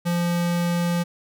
square tone, 173.1 Hz, F3, 15 cents flat, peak -21 dBFS, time 0.05-1.04 s, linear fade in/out 20 ms, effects none

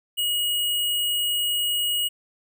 sine tone with sample-and-hold, 2900 Hz, F#7, 35 cents flat, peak -21 dBFS, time 0.17-2.09 s, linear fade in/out 20 ms, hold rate 11025 Hz, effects none

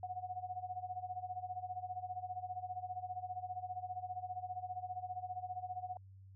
sine tone with tremolo, 732 Hz, F#5, 19 cents flat, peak -37 dBFS, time 0.03-5.97 s, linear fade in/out 2 ms, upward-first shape sine, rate 15 Hz, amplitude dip 85%, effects added 96 Hz sine -54 dBFS peak until 6.35 s

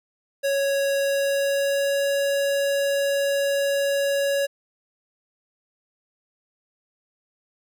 square tone with pitch glide, 554.4 to 559.2 Hz, C#5 to C#5, 0 to +15 cents, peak -21 dBFS, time 0.43-4.47 s, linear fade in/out 20 ms, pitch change +15 cents, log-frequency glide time 0.96-2.06 s, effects none

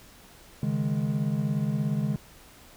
triangle chord, C# suspended second, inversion none, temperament equal, 138.59 / 155.56 / 207.7 Hz, C#3 / D#3 / G#3, 0 / 0 / 0 cents, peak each -27 dBFS, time 0.63-2.16 s, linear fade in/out 2 ms, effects pink hiss -52 dBFS RMS until 2.76 s

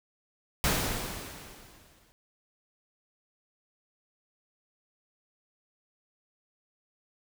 pink noise with exponential decay, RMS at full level -25 dBFS, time 0.64-2.12 s, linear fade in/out 0 ms, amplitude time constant 320 ms, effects none

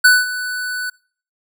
square tone with ADSR envelope, 1492 Hz, F#6, 14 cents sharp, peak -6 dBFS, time 0.04-0.9 s, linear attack 11 ms, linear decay 200 ms, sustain -16 dB, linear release 7 ms, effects noise-tail reverb RT60 0.5 s tail -25 dB re dry

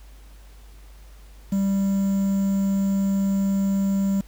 triangle tone with quantisation, 196 Hz, G3, in tune, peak -17 dBFS, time 1.52-4.21 s, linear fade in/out 5 ms, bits 7, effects added 50 Hz sine -43 dBFS peak until 4.27 s + pink hiss -55 dBFS RMS until 4.27 s

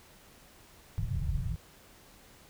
pink low-pass noise, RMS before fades -32 dBFS, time 0.98-1.56 s, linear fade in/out 0 ms, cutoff 170 Hz, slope 96 dB/octave, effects pink hiss -57 dBFS RMS until 2.49 s

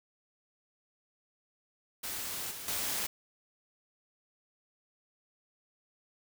white noise with level steps, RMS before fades -38 / -43 / -34 dBFS, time 2.03-3.07 s, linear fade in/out 10 ms, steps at 2.51 / 2.68 s, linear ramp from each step 2 ms, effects none

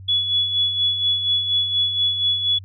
sine tone with tremolo, 3398 Hz, G#7, 39 cents sharp, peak -15 dBFS, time 0.08-2.59 s, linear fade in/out 10 ms, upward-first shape sine, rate 4.2 Hz, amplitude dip 55%, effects added 95 Hz sine -36 dBFS peak until 2.64 s

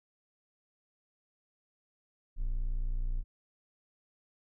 triangle tone, 29.79 Hz, A#0, 38 cents sharp, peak -27 dBFS, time 2.36-3.24 s, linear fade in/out 50 ms, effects none

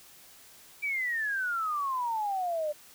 sine exponential sweep, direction down, 2349 to 586 Hz, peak -28 dBFS, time 0.82-2.73 s, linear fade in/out 20 ms, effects white hiss -54 dBFS RMS until 2.94 s

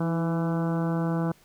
harmonic tone with a mistuned harmonic, 166.7 Hz, E3, 20 cents sharp, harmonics 1 / 2 / 3 / 4 / 5 / 6 / 7 / 8 / 9, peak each -25 / -31 / -35 / -37 / -39 / -41 / -42 / -43 / -44 dBFS, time 0-1.32 s, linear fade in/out 5 ms, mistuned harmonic 2, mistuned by -39 cents, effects pink hiss -59 dBFS RMS until 1.44 s

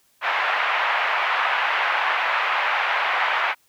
pink band-pass noise, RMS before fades -22 dBFS, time 0.21-3.55 s, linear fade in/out 50 ms, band 800 to 2600 Hz, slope 24 dB/octave, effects white hiss -62 dBFS RMS until 3.68 s

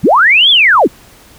sine linear two-way sweep, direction up then down, 94.3 to 3520 to 142.4 Hz, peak -4 dBFS, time 0.03-0.88 s, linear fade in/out 20 ms, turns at 0.5 s, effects pink hiss -41 dBFS RMS until 1.38 s

